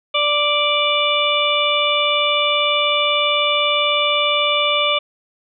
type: harmonic tone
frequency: 587.3 Hz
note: D5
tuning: in tune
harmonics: 1 / 2 / 4 / 5 / 6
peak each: -21 / -21 / -21 / -21 / -21 dBFS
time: 0.14-4.99 s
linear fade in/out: 10 ms
effects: none